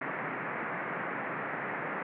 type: band-pass noise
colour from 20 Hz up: white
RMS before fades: -36 dBFS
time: 0.01-2.03 s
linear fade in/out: 5 ms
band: 130 to 2100 Hz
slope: 48 dB/octave
effects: none